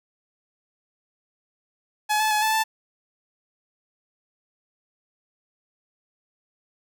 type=tone with pitch steps; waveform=sawtooth; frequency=848 / 866 / 848 / 874 / 881 Hz; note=G#5 / A5 / G#5 / A5 / A5; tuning=+36 / -28 / +36 / -12 / +2 cents; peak=-16 dBFS; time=2.09-2.64 s; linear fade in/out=20 ms; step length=110 ms; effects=none